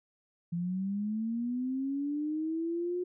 sine linear sweep, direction up, 168.4 to 361.8 Hz, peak -30 dBFS, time 0.52-3.04 s, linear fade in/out 10 ms, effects none

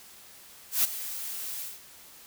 blue noise with ADSR envelope, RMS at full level -22 dBFS, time 0.71-1.81 s, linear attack 130 ms, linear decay 16 ms, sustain -14 dB, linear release 200 ms, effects white hiss -51 dBFS RMS until 2.26 s

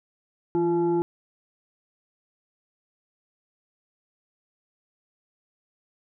sine tone with frequency modulation, 344.7 Hz, F4, 23 cents flat, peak -20 dBFS, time 0.55-1.02 s, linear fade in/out 0 ms, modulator 511 Hz, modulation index 0.58, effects none

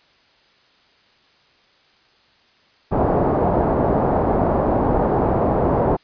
white low-pass noise, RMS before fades -18 dBFS, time 2.91-5.97 s, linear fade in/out 20 ms, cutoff 810 Hz, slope 24 dB/octave, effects white hiss -56 dBFS RMS until 6.03 s + resampled to 11025 Hz

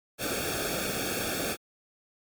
pink noise with comb filter, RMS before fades -31 dBFS, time 0.18-1.57 s, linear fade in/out 50 ms, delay 1 ms, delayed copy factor -0.9, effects MP3 96 kbps

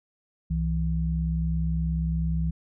sine tone pair together, 64.92 / 163.6 Hz, C2 / E3, -13 / -13 cents, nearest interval octave + major third, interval 1600 cents, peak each -26 dBFS, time 0.5-2.51 s, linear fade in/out 10 ms, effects none

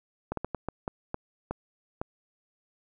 slowing click train, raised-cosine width 1 ms, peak -17 dBFS, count 9, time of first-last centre 0.32-2.015 s, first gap 53 ms, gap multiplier 1.38, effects none

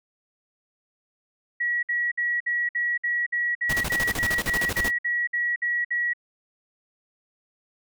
sine tone bursts, 1921 Hz, B6, 48 cents flat, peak -22 dBFS, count 16, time 1.6-6.135 s, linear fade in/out 10 ms, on 230 ms, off 57 ms
pink noise with tremolo, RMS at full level -28 dBFS, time 3.69-4.91 s, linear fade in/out 10 ms, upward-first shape square, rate 13 Hz, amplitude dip 80%
effects none

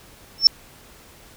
sine tone with exponential growth, 5400 Hz, E8, 41 cents sharp, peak -3 dBFS, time 0.38-0.47 s, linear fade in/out 1 ms, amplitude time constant 18 ms, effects pink hiss -48 dBFS RMS until 1.36 s

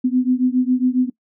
sine beating tone pair, 250 / 257.3 Hz, B3 / C4, +21 / -29 cents, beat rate 7.3 Hz, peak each -17 / -18 dBFS, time 0.04-1.1 s, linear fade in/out 10 ms, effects noise-tail reverb RT60 0.1 s tail -21 dB re dry

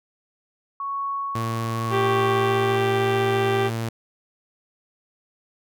sine tone with tremolo, 1110 Hz, C#6, 2 cents sharp, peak -24 dBFS, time 0.8-2.76 s, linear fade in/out 2 ms, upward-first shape sine, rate 0.9 Hz, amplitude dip 55%
sawtooth tone, 114.2 Hz, A#2, 35 cents flat, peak -21 dBFS, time 1.35-3.89 s, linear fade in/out 5 ms
harmonic tone, 392 Hz, G4, in tune, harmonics 1 / 2 / 3 / 4 / 5 / 6 / 7 / 8 / 9, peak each -21 / -27 / -31 / -33 / -35 / -37 / -38 / -39 / -40 dBFS, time 1.9-3.71 s, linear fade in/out 50 ms
effects none

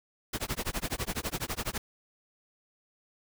pink noise with tremolo, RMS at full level -31 dBFS, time 0.33-1.78 s, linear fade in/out 5 ms, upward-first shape sine, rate 12 Hz, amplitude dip 100%, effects none

